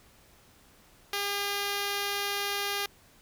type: tone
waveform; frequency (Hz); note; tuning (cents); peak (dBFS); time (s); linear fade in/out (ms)
5% pulse; 403.6; G#4; -49; -18; 1.13-2.86; 2
effects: pink hiss -59 dBFS RMS until 3.21 s